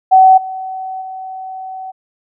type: tone with level steps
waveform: sine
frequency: 756 Hz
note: F#5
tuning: 37 cents sharp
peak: -3 / -21 / -24 dBFS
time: 0.11-1.92 s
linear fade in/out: 20 ms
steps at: 0.37 / 1.01 s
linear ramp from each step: 10 ms
effects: none